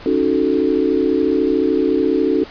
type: chord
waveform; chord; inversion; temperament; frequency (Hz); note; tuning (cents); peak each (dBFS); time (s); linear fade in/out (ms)
sine; D# half-diminished seventh; third; equal; 277.2 / 311.1 / 370 / 440; C#4 / D#4 / F#4 / A4; 0 / 0 / 0 / 0; -19; 0.06-2.44; 2
effects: pink hiss -37 dBFS RMS until 2.5 s + resampled to 11025 Hz